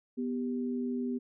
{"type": "tone pair together", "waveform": "sine", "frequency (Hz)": [246.9, 394.2], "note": ["B3", "G4"], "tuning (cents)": [0, 10], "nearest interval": "minor sixth", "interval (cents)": 810, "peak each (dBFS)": [-31, -38], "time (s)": [0.17, 1.19], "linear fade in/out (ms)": 20, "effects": []}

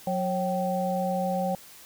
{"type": "tone cluster", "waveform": "sine", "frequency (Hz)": [183.2, 545, 771], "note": ["F#3", "C#5", "G5"], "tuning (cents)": [-17, -29, -29], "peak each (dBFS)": -29, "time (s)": [0.07, 1.55], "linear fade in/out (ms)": 2, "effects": ["white hiss -49 dBFS RMS until 1.85 s"]}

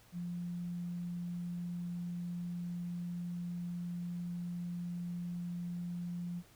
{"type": "tone", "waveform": "sine", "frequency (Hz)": 174.61, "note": "F3", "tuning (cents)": 0, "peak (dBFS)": -37, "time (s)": [0.12, 6.43], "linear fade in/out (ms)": 50, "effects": ["added 112 Hz sine -70 dBFS peak until 6.55 s", "pink hiss -63 dBFS RMS until 6.55 s"]}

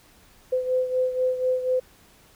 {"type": "beating tone pair", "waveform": "sine", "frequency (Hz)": [509, 513.1], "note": ["C5", "C5"], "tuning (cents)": [-48, -34], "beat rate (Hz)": 4.1, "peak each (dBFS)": [-22, -28], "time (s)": [0.52, 1.8], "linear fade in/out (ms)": 10, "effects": ["pink hiss -55 dBFS RMS until 2.35 s"]}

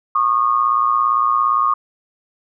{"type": "tone pair together", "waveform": "sine", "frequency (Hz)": [1099, 1216.5], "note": ["C#6", "D#6"], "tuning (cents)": [-15, -39], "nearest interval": "major second", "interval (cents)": 176, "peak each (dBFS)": -16, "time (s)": [0.15, 1.74], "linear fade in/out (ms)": 5, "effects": []}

